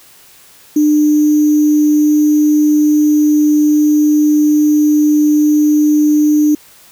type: tone with sample-and-hold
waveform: sine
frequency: 300.2 Hz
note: D4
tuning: 38 cents sharp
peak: -7 dBFS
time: 0.76-6.55 s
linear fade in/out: 5 ms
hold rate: 6300 Hz
effects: white hiss -43 dBFS RMS until 6.91 s